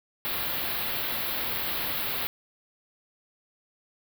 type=band-stop noise; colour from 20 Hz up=white; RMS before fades=-30 dBFS; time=0.25-2.27 s; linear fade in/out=0 ms; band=4400 to 12000 Hz; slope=48 dB/octave; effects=none